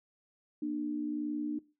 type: tone pair together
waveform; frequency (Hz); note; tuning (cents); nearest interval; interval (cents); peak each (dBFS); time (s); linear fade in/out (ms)
sine; 237.4 / 299.1; A#3 / D4; +32 / +32; major third; 400; -39 / -32; 0.62-1.59; 5
effects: noise-tail reverb RT60 0.3 s tail -20 dB re dry